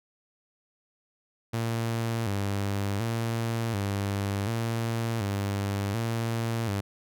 sawtooth tone with vibrato, 107.1 Hz, A2, 46 cents flat, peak -23 dBFS, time 1.53-6.81 s, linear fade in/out 10 ms, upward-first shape square, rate 0.68 Hz, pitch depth 120 cents each way, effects none

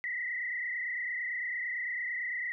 sine tone with frequency modulation, 1964 Hz, B6, 10 cents flat, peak -32 dBFS, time 0.04-2.52 s, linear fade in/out 0 ms, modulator 28.9 Hz, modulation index 2.8, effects none

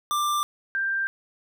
square / sine tone pair in turn, 1184 / 1580.5 Hz, D6 / G6, +14 / +14 cents, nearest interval perfect fourth, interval 500 cents, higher second, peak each -23 dBFS, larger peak neither, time 0.11-0.43 / 0.75-1.07 s, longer neither, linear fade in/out 0 ms, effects none

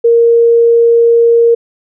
sine tone, 466.2 Hz, A#4, in tune, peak -4 dBFS, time 0.04-1.55 s, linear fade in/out 10 ms, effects none

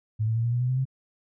sine tone with pitch steps, 108.8 / 111.86 / 115 / 118.24 / 121.56 / 124.98 / 128.49 / 132.1 Hz, A2 / A2 / A#2 / A#2 / B2 / B2 / C3 / C3, -19 / +29 / -23 / +25 / -27 / +21 / -31 / +17 cents, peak -22 dBFS, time 0.19-0.854 s, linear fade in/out 20 ms, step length 83 ms, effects none

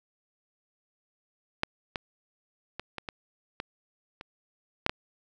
clicks, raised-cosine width 0.3 ms, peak -9 / -15 / -19 / -19 / -19 / -17 / -25 / -7 / -11 dBFS, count 9, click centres 1.634 / 1.958 / 2.796 / 2.983 / 3.088 / 3.601 / 4.211 / 4.864 / 4.895 s, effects none

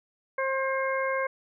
harmonic tone, 533 Hz, C5, 32 cents sharp, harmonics 1 / 2 / 3 / 4, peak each -28 / -31 / -33 / -34 dBFS, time 0.38-1.27 s, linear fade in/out 5 ms, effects none

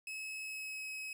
40% pulse tone with pitch glide, 2577 to 2555 Hz, E7 to D#7, -40 to +45 cents, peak -40 dBFS, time 0.07-1.13 s, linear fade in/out 2 ms, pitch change -15 cents, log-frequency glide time 0.43-0.85 s, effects 12-bit

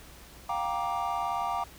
triangle chord, G minor seventh, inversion third, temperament just, 705.6 / 784 / 940.8 / 1176 Hz, F5 / G5 / Bb5 / D6, +18 / 0 / +16 / +2 cents, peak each -32 dBFS, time 0.49-1.64 s, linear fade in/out 5 ms, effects added 60 Hz sine -54 dBFS peak until 1.78 s + pink hiss -51 dBFS RMS until 1.78 s

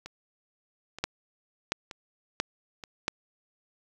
two click trains, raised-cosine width 0.2 ms, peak -23 / -9 dBFS, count 4 / 4, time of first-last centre 0.06-2.838 / 1.04-3.081 s, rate 1.08 / 1.47 Hz, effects 8-bit

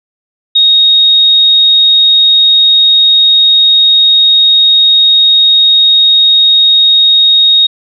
sine tone, 3740 Hz, A#7, 5 cents sharp, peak -3 dBFS, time 0.55-7.67 s, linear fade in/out 10 ms, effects none

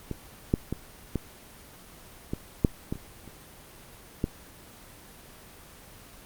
clicks, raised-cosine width 3 ms, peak -18 / -8 / -16 / -14 / -16 / -6 / -16 / -26 / -28 / -12 dBFS, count 10, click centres 0.113 / 0.539 / 0.726 / 1.157 / 2.335 / 2.648 / 2.925 / 2.956 / 3.277 / 4.241 s, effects pink hiss -49 dBFS RMS until 6.25 s + Opus 24 kbps

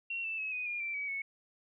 sine tone with pitch steps, 2734 / 2652 / 2572 / 2494 / 2419 / 2346 / 2275 / 2207 Hz, F7 / E7 / E7 / D#7 / D#7 / D7 / C#7 / C#7, -37 / +10 / -43 / +3 / -49 / -2 / +44 / -8 cents, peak -34 dBFS, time 0.1-1.22 s, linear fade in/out 5 ms, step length 140 ms, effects none

